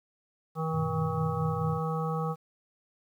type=harmonic tone; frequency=160.1 Hz; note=D#3; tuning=50 cents sharp; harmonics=1 / 3 / 5 / 7 / 8; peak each=-30 / -35 / -37 / -38 / -39 dBFS; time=0.55-2.36 s; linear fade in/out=50 ms
type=chord; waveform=sine; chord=G augmented; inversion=none; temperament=equal; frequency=98 / 123.47 / 155.56 Hz; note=G2 / B2 / D#3; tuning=0 / 0 / 0 cents; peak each=-36 dBFS; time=0.71-1.81 s; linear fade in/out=50 ms
effects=10-bit